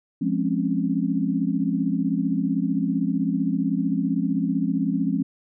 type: chord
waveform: sine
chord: Db major seventh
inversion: first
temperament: equal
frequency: 174.61 / 207.7 / 261.6 / 277.2 Hz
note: F3 / Ab3 / C4 / Db4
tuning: 0 / 0 / 0 / 0 cents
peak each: -26 dBFS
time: 0.21-5.23 s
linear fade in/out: 10 ms
effects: none